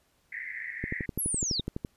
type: band-pass noise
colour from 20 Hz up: pink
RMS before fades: -38 dBFS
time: 0.32-1.06 s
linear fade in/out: 5 ms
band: 1800 to 2100 Hz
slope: 96 dB/octave
type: click train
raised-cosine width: 3 ms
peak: -19 dBFS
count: 13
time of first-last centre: 0.84-1.848 s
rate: 11.9 Hz
type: linear sweep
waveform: sine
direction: down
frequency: 11730 to 3491 Hz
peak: -28 dBFS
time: 1.18-1.61 s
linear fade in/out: 10 ms
effects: pink hiss -69 dBFS RMS until 1.96 s + resampled to 32000 Hz